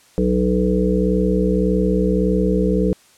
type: harmonic tone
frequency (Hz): 61.74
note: B1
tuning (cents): 0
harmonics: 1 / 3 / 5 / 7 / 8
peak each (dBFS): -22 / -18 / -23 / -21 / -23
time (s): 0.18-2.93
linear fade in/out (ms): 0
effects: white hiss -52 dBFS RMS until 3.17 s + low-pass 10000 Hz 12 dB/octave